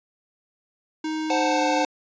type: tone with pitch glide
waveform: square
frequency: 312.8 to 302 Hz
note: D#4 to D4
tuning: +9 to +48 cents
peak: -26 dBFS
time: 1.04-1.85 s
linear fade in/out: 5 ms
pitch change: -61 cents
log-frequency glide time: 1.32-1.63 s
type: chord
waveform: square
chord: F# diminished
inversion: second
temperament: equal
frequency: 523.3 / 740 / 880 Hz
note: C5 / F#5 / A5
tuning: 0 / 0 / 0 cents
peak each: -26 dBFS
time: 1.3-1.85 s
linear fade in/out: 2 ms
effects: resampled to 16000 Hz